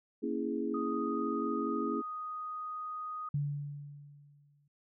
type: chord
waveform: sine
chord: A# half-diminished seventh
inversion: none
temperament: equal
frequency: 233.1 / 277.2 / 329.6 / 415.3 Hz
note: A#3 / C#4 / E4 / G#4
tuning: 0 / 0 / 0 / 0 cents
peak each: -37 dBFS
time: 0.22-2.02 s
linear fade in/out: 20 ms
type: tone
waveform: sine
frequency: 1244.5 Hz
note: D#6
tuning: in tune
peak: -37 dBFS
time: 0.74-3.29 s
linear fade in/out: 5 ms
type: tone with exponential decay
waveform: sine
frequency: 144.3 Hz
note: D3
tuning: 30 cents flat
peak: -28 dBFS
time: 3.34-4.68 s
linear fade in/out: 5 ms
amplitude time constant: 290 ms
effects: none